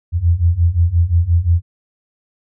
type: beating tone pair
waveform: sine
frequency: 82.41 / 88.11 Hz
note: E2 / F2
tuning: 0 / +16 cents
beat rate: 5.7 Hz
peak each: -15 / -13 dBFS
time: 0.12-1.62 s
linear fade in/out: 50 ms
effects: none